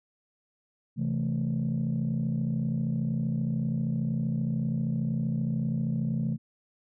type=chord; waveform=sine; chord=A minor; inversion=first; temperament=just; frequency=132 / 165 / 220 Hz; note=C3 / E3 / A3; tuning=+16 / +2 / 0 cents; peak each=-29 dBFS; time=0.96-6.38 s; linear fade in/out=50 ms; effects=tanh soft clip ceiling -21 dBFS